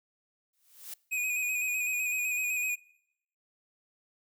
blue noise with exponential growth, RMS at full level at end -38 dBFS, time 0.53-0.94 s, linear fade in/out 5 ms, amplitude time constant 87 ms
square tone with vibrato, 2490 Hz, D#7, 1 cent sharp, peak -29 dBFS, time 1.11-2.76 s, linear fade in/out 20 ms, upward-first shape square, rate 7.9 Hz, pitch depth 27 cents each way
effects noise-tail reverb RT60 0.8 s tail -24 dB re dry

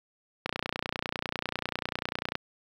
click train, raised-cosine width 0.3 ms, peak -13 dBFS, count 58, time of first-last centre 0.46-2.354 s, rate 30.1 Hz, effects high-pass 80 Hz 12 dB/octave + 8-bit

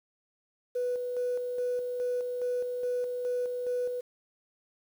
sine tone with tremolo, 493.9 Hz, B4, in tune, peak -26 dBFS, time 0.75-4.01 s, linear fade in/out 10 ms, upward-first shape square, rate 2.4 Hz, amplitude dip 40%, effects tanh soft clip ceiling -24 dBFS + 9-bit

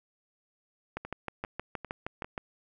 two click trains, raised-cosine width 0.5 ms, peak -19 / -24 dBFS, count 10 / 4, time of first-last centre 0.97-2.378 / 1.05-2.245 s, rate 6.39 / 2.51 Hz, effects none

